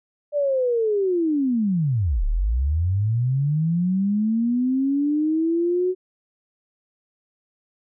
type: linear two-way sweep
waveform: sine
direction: down then up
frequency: 595 to 32.7 to 372.4 Hz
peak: -18 dBFS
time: 0.32-5.95 s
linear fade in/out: 50 ms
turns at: 2.25 s
effects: none